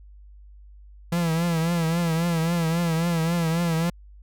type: tone with vibrato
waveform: 45% pulse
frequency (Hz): 166.9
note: E3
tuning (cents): +22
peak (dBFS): -21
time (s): 1.12-3.9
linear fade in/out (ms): 5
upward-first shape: triangle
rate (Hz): 3.7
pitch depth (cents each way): 83
effects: added 50 Hz sine -44 dBFS peak until 4.22 s